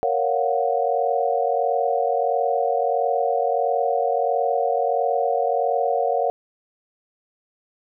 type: chord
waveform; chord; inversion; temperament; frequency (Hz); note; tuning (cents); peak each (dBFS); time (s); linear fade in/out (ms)
sine; Gb major seventh; first; equal; 466.2 / 554.4 / 698.5 / 740; Bb4 / Db5 / F5 / Gb5; 0 / 0 / 0 / 0; -24; 0.03-6.3; 0
effects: none